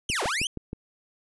sawtooth linear two-way sweep, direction down then up, 3200 to 334.1 to 3200 Hz, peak -22 dBFS, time 0.09-0.47 s, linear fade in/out 2 ms, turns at 0.23 s
click train, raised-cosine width 3 ms, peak -20 dBFS, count 5, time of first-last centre 0.1-0.731 s, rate 6.34 Hz
violet noise with exponential decay, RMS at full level -29 dBFS, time 0.16-0.39 s, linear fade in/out 1 ms, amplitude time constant 48 ms
effects resampled to 24000 Hz

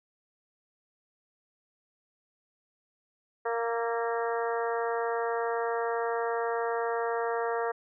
harmonic tone with a mistuned harmonic, 232.2 Hz, A#3, 7 cents flat, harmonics 2 / 3 / 4 / 5 / 6 / 7 / 8, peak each -30 / -34 / -36 / -38 / -40 / -41 / -42 dBFS, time 3.45-7.72 s, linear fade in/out 10 ms, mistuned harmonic 6, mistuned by -34 cents, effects none

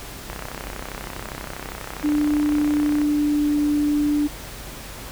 click train, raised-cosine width 0.5 ms, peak -16 dBFS, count 89, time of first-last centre 0.3-3.016 s, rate 32.4 Hz
sine tone with pitch glide, 296.6 to 294.6 Hz, D4 to D4, +17 to +6 cents, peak -17 dBFS, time 2.03-4.28 s, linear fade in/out 20 ms, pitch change -11 cents, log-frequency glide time 2.4-3.56 s
effects added 48 Hz sine -39 dBFS peak until 5.11 s + pink hiss -37 dBFS RMS until 5.11 s

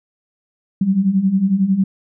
sine beating tone pair, 185 / 196 Hz, F#3 / G3, 0 / 0 cents, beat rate 11 Hz, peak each -19 / -14 dBFS, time 0.81-1.84 s, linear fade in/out 5 ms, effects none

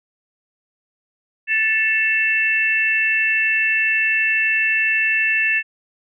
sine tone cluster, 1757 / 2184 / 2669 Hz, A6 / C#7 / E7, -3 / -26 / +21 cents, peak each -19 / -25 / -18 dBFS, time 1.47-5.63 s, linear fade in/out 50 ms, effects none

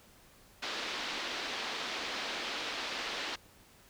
white band-pass noise, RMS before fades -38 dBFS, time 0.62-3.36 s, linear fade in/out 10 ms, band 240 to 4400 Hz, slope 24 dB/octave, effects pink hiss -60 dBFS RMS until 3.89 s

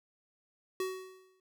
square tone with exponential decay, 374.8 Hz, F#4, 22 cents sharp, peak -31 dBFS, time 0.8-1.4 s, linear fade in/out 2 ms, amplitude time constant 130 ms, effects none

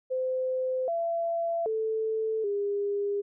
sine tone with pitch steps, 515 / 674 / 440.6 / 405.2 Hz, C5 / E5 / A4 / G#4, -28 / +38 / +2 / -43 cents, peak -26 dBFS, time 0.1-3.22 s, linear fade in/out 20 ms, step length 780 ms, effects none

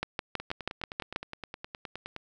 two click trains, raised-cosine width 0.3 ms, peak -22 / -14 dBFS, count 18 / 8, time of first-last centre 0.4-2.163 / 0.03-1.161 s, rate 9.64 / 6.19 Hz, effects none

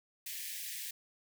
white high-pass noise, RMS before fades -42 dBFS, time 0.26-0.91 s, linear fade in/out 5 ms, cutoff 1700 Hz, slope 96 dB/octave, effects none

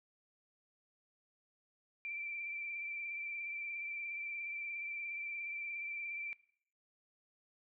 sine tone with vibrato, 2347 Hz, D7, 2 cents flat, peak -39 dBFS, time 2.05-6.33 s, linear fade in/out 0 ms, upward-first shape triangle, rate 17 Hz, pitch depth 32 cents each way, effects noise-tail reverb RT60 0.7 s tail -23 dB re dry

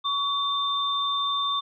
sine tone pair together, 1128 / 3584 Hz, C#6 / A7, +30 / +31 cents, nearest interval octave + minor sixth, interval 2001 cents, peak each -26 / -26 dBFS, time 0.04-1.61 s, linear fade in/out 20 ms, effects none

